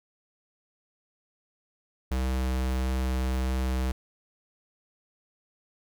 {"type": "tone", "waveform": "square", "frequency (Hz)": 64.4, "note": "C2", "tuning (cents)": -27, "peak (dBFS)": -26, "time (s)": [2.11, 3.92], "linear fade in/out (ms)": 5, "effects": []}